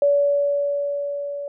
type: tone with level ramp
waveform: sine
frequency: 571 Hz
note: D5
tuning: 49 cents flat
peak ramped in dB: -13 to -27 dBFS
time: 0.02-1.48 s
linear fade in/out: 2 ms
effects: none